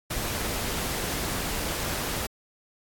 pink noise, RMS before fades -30 dBFS, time 0.1-2.27 s, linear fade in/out 10 ms, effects AAC 64 kbps

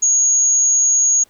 sine tone, 6645 Hz, G#8, in tune, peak -11 dBFS, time 0.02-1.24 s, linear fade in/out 10 ms, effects pink hiss -55 dBFS RMS until 1.29 s

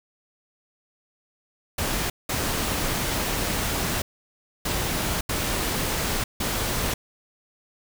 pink noise bursts at uneven times, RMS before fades -26 dBFS, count 5, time 1.78-2.1 / 2.29-4.02 / 4.65-5.21 / 5.29-6.24 / 6.4-6.94 s, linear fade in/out 5 ms, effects none

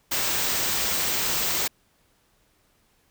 white band-stop noise, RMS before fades -25 dBFS, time 0.11-1.68 s, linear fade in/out 10 ms, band 9000 to 13000 Hz, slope 96 dB/octave, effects pink hiss -65 dBFS RMS until 3.1 s

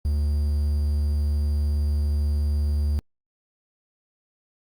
triangle tone with quantisation, 73.42 Hz, D2, in tune, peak -18 dBFS, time 0.05-2.99 s, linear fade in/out 0 ms, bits 8, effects Opus 48 kbps

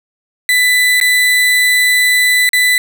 35% pulse tone with dropouts, 1992 Hz, B6, 14 cents sharp, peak -7 dBFS, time 0.49-2.78 s, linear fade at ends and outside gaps 1 ms, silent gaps 1.001-1.012 / 2.491-2.532 s, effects none

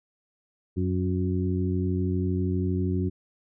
harmonic tone with a mistuned harmonic, 92.5 Hz, F#2, in tune, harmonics 1 / 2 / 3 / 4, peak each -26 / -29 / -31 / -32 dBFS, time 0.76-3.1 s, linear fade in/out 20 ms, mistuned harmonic 4, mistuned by -24 cents, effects none

